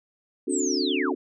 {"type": "chord", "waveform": "sine", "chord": "D dominant seventh", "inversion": "third", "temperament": "just", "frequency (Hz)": [264.3, 293.7, 367.1, 440.5], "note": ["C4", "D4", "F#4", "A4"], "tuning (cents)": [18, 0, -14, 2], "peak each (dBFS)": [-29, -28, -28, -33], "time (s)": [0.47, 1.15], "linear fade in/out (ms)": 10}
{"type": "linear sweep", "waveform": "sine", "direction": "down", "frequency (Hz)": [8610, 378.2], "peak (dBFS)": -27, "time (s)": [0.49, 1.14], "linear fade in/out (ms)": 50}
{"effects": []}